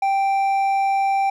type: tone with hard clipping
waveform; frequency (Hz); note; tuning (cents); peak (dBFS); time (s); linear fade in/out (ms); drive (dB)
sine; 784; G5; 0; -18; 0.02-1.3; 5; 5
effects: none

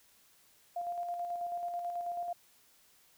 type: tone with tremolo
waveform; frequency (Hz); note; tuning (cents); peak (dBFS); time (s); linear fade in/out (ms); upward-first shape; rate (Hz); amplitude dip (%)
sine; 698.5; F5; 0; -33; 0.76-2.33; 5; square; 9.2; 35
effects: white hiss -65 dBFS RMS until 3.17 s

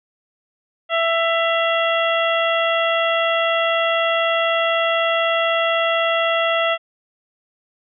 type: harmonic tone with a mistuned harmonic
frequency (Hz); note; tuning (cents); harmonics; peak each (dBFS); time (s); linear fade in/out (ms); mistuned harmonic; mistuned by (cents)
664; E5; +12; 1 / 2 / 3 / 4 / 5; -19 / -22 / -24 / -25 / -26; 0.89-6.78; 50; 4; +59
effects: none

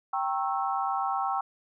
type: chord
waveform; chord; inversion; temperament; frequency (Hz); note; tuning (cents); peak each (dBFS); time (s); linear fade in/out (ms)
sine; G diminished seventh; none; equal with one note detuned; 784 / 932.3 / 1090.3 / 1318.5; G5 / Bb5 / Db6 / Fb6; 0 / 0 / -29 / 0; -29 / -35 / -32 / -33; 0.13-1.41; 5
effects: none

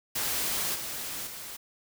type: noise with level steps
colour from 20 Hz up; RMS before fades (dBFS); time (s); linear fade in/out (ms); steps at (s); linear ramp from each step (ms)
white; -30 / -36 / -41; 0.15-1.57; 10; 0.74 / 1.26; 20
effects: none

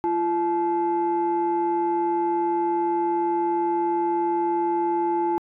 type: tone pair together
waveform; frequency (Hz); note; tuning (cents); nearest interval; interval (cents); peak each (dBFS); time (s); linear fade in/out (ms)
sine; 342.8 / 862.8; F4 / A5; -32 / -34; octave + major third; 1598; -22; 0.04-5.38; 0
effects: tanh soft clip ceiling -15 dBFS

